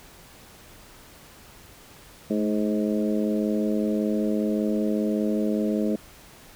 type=harmonic tone with a mistuned harmonic; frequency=105.2 Hz; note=G#2; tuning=23 cents sharp; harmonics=2 / 3 / 4 / 5 / 6; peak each=-24 / -28 / -30 / -32 / -34 dBFS; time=2.3-5.96 s; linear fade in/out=5 ms; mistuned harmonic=2; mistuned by=+28 cents; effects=pink hiss -49 dBFS RMS until 6.55 s